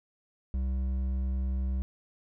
triangle tone with hard clipping, 64.9 Hz, C2, 13 cents flat, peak -29 dBFS, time 0.54-1.82 s, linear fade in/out 0 ms, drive 10 dB, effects none

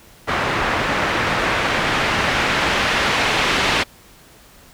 white noise with low-pass filter sweep, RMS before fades -19 dBFS, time 0.27-3.84 s, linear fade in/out 20 ms, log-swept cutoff 1600 to 2800 Hz, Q 0.92, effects pink hiss -47 dBFS RMS until 4.73 s

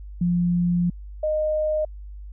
sine tone pair in turn, 175.2 / 615.9 Hz, F3 / D#5, +6 / -18 cents, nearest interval octave + minor seventh, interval 2176 cents, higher second, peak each -18 / -20 dBFS, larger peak first, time 0.21-0.9 / 1.23-1.85 s, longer first, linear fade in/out 5 ms, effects added 50 Hz sine -35 dBFS peak until 2.32 s

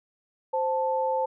sine tone pair together, 522.7 / 880 Hz, C5 / A5, -2 / 0 cents, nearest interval major sixth, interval 902 cents, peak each -26 dBFS, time 0.53-1.26 s, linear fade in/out 10 ms, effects none

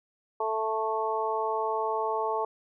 harmonic tone, 220 Hz, A3, in tune, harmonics 2 / 3 / 4 / 5, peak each -31 / -34 / -30 / -33 dBFS, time 0.4-2.45 s, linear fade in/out 5 ms, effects none

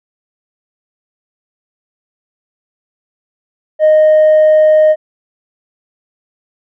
triangle tone with tanh clipping, 619 Hz, D#5, 9 cents flat, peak -5 dBFS, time 3.79-4.96 s, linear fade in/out 50 ms, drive 6 dB, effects none

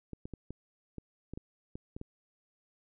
clicks, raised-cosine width 3 ms, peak -28 dBFS, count 10, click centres 0.133 / 0.255 / 0.337 / 0.506 / 0.983 / 1.336 / 1.375 / 1.755 / 1.965 / 2.014 s, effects none

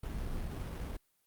brown noise with sample-and-hold, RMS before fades -38 dBFS, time 0.03-0.97 s, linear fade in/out 5 ms, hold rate 4410 Hz, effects white hiss -75 dBFS RMS until 1.26 s + Opus 32 kbps

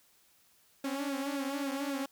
sawtooth tone with flanger, 277.2 Hz, C#4, in tune, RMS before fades -35 dBFS, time 0.84-2.06 s, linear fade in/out 5 ms, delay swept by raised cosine 0.95 to 6.75 ms, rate 3.7 Hz, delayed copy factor -0.75, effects white hiss -66 dBFS RMS until 2.11 s

